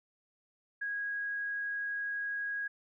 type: tone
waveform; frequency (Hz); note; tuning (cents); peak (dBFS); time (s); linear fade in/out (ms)
sine; 1648; G#6; -14; -33; 0.81-2.68; 10
effects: none